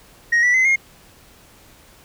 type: tone with pitch steps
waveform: sine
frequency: 1877 / 1960.1 / 2047 / 2138 Hz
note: A#6 / B6 / C7 / C7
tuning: +11 / -14 / -38 / +37 cents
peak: -10 dBFS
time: 0.32-0.76 s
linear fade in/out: 10 ms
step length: 110 ms
effects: tanh soft clip ceiling -12 dBFS + pink hiss -49 dBFS RMS until 2.04 s